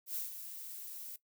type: noise with ADSR envelope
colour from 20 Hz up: violet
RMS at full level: -37 dBFS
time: 0.06-1.16 s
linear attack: 100 ms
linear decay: 140 ms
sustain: -9 dB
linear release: 3 ms
effects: noise-tail reverb RT60 0.1 s tail -17 dB re dry